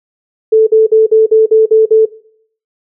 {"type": "tone bursts", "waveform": "sine", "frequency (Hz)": 440, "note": "A4", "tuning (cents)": 0, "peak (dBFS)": -3, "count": 8, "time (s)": [0.52, 2.056], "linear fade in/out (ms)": 10, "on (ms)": 150, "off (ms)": 48, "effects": ["noise-tail reverb RT60 0.6 s tail -19 dB re dry"]}